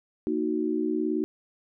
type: chord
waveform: sine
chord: D# minor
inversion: second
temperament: equal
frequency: 233.1 / 311.1 / 370 Hz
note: A#3 / D#4 / F#4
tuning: 0 / 0 / 0 cents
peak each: -31 / -27 / -29 dBFS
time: 0.27-1.24 s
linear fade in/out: 0 ms
effects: none